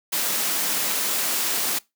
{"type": "high-pass noise", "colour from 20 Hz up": "white", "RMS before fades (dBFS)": -24, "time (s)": [0.12, 1.79], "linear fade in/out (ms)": 10, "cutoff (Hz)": 170, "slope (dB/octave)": 24, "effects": ["noise-tail reverb RT60 0.2 s tail -22 dB re dry"]}